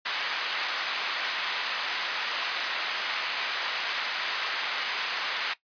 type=band-pass noise; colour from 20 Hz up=pink; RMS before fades=-31 dBFS; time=0.05-5.54 s; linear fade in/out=10 ms; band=1300 to 4500 Hz; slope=12 dB/octave; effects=noise-tail reverb RT60 0.1 s tail -17 dB re dry + resampled to 11025 Hz